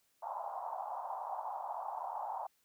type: band-pass noise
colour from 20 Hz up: white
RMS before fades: -41 dBFS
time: 0.22-2.47 s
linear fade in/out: 10 ms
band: 700 to 960 Hz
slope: 48 dB/octave
effects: white hiss -75 dBFS RMS until 2.64 s